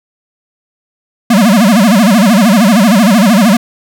square tone with vibrato, 212.3 Hz, G#3, 38 cents sharp, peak -5 dBFS, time 1.3-3.57 s, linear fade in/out 5 ms, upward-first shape sine, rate 13 Hz, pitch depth 240 cents each way, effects none

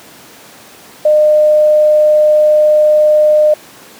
sine tone, 607 Hz, D#5, 43 cents flat, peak -5 dBFS, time 1.05-3.54 s, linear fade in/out 5 ms, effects pink hiss -37 dBFS RMS until 3.99 s + high-pass 200 Hz 12 dB/octave

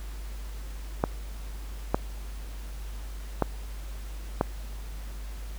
clicks, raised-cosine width 1 ms, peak -8 dBFS, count 4, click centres 1.039 / 1.945 / 3.423 / 4.411 s, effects added 50 Hz sine -35 dBFS peak until 5.58 s + pink hiss -49 dBFS RMS until 5.58 s

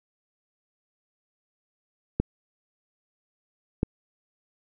clicks, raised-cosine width 3 ms, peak -9 dBFS, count 2, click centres 2.2 / 3.831 s, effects none

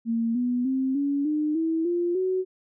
sine tone with pitch steps, 229.5 / 246 / 263.6 / 282.5 / 302.8 / 324.6 / 347.9 / 372.8 Hz, A#3 / B3 / C4 / C#4 / D#4 / E4 / F4 / F#4, -27 / -7 / +13 / +33 / -47 / -27 / -7 / +13 cents, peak -22 dBFS, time 0.05-2.45 s, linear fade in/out 50 ms, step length 300 ms, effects none

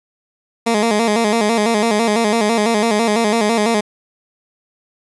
15% pulse tone with vibrato, 220 Hz, A3, in tune, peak -7 dBFS, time 0.66-3.81 s, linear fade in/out 10 ms, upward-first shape square, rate 6 Hz, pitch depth 87 cents each way, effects resampled to 24000 Hz + 8-bit

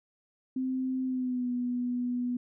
sine tone with pitch glide, 259.4 to 245.8 Hz, C4 to B3, -15 to -8 cents, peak -28 dBFS, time 0.56-2.37 s, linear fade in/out 5 ms, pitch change -93 cents, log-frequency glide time 1.05-1.5 s, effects none

